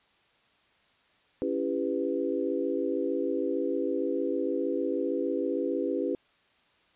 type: chord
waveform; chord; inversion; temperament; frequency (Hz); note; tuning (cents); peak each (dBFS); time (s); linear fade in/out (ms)
sine; C# half-diminished seventh; none; just; 277.2 / 332.6 / 399.1 / 498.9; C#4 / E4 / G4 / B4; 0 / +16 / +31 / +17; -32; 1.42-6.15; 0
effects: white hiss -65 dBFS RMS until 6.95 s + resampled to 8000 Hz